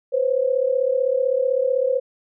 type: tone pair together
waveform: sine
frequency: 501.2 / 537 Hz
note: B4 / C5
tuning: +25 / +45 cents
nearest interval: minor second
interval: 120 cents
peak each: -20 dBFS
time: 0.12-2 s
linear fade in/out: 20 ms
effects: none